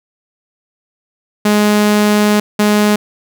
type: tone pair in turn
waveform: sawtooth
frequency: 209 / 209 Hz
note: G#3 / G#3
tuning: +11 / +11 cents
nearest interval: unison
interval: 0 cents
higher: neither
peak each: -5 dBFS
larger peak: neither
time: 1.45-2.4 / 2.59-2.96 s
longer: first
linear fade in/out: 5 ms
effects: none